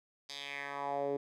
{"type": "tone with band-pass filter sweep", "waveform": "10% pulse", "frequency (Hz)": 141.3, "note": "C#3", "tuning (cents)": 34, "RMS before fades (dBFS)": -38, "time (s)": [0.29, 1.17], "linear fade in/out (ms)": 5, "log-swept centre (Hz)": [4700, 380], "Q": 2.9, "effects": []}